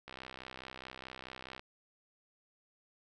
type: click train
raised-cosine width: 0.3 ms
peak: -29 dBFS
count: 99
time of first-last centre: 0.08-1.595 s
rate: 64.7 Hz
effects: none